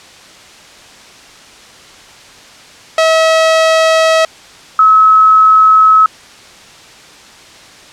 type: tone pair in turn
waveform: sawtooth / sine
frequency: 644 / 1288 Hz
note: E5 / E6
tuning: -41 / -41 cents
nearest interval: octave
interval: 1200 cents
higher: second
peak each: -3 dBFS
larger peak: neither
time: 2.98-4.25 / 4.79-6.06 s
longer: neither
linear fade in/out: 2 ms
effects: white hiss -37 dBFS RMS until 7.92 s + low-pass 6000 Hz 12 dB/octave